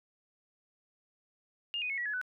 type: tone with pitch steps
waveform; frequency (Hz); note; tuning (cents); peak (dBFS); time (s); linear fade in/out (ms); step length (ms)
sine; 2825 / 2488 / 2191 / 1929.5 / 1699.3 / 1496.5; F7 / D#7 / C#7 / B6 / G#6 / F#6; +19 / -1 / -21 / -41 / +39 / +19; -32; 1.74-2.214; 0; 79
effects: none